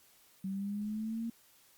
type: linear sweep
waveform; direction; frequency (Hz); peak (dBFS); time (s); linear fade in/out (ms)
sine; up; 189.8 to 232.1; -34; 0.44-1.3; 5
effects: white hiss -64 dBFS RMS until 1.77 s + Opus 48 kbps